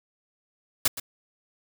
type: noise with echo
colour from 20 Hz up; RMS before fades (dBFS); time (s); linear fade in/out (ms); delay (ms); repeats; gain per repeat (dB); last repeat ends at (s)
white; -21; 0.85-0.88; 5; 120; 1; -13; 1
effects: none